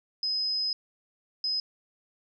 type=tone bursts at uneven times; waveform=sine; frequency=5060 Hz; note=D#8; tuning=28 cents sharp; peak=-26 dBFS; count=2; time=0.23-0.73 / 1.44-1.6 s; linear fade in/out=2 ms; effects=none